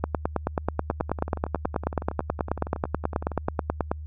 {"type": "two click trains", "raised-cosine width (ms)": 1, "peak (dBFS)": [-19, -9], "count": [27, 37], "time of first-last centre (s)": [[0.91, 3.317], [0.04, 3.915]], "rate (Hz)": [10.8, 9.29], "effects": ["added 76 Hz sine -34 dBFS peak until 4.06 s"]}